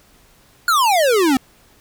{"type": "exponential sweep", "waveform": "square", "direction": "down", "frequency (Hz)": [1465, 250.2], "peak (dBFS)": -13, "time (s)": [0.68, 1.37], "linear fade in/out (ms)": 2, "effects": ["pink hiss -52 dBFS RMS until 1.8 s"]}